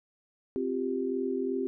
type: chord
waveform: sine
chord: C suspended fourth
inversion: none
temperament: equal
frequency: 261.6 / 349.2 / 392 Hz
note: C4 / F4 / G4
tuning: 0 / 0 / 0 cents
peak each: -32 / -35 / -31 dBFS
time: 0.56-1.67 s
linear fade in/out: 0 ms
effects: none